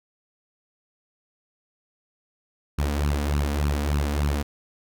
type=tone with flanger; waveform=sawtooth; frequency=72.6 Hz; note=D2; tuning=19 cents flat; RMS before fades=-24 dBFS; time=2.78-4.43 s; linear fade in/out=10 ms; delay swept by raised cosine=0.71 to 4.21 ms; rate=3.4 Hz; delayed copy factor=+0.7; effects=none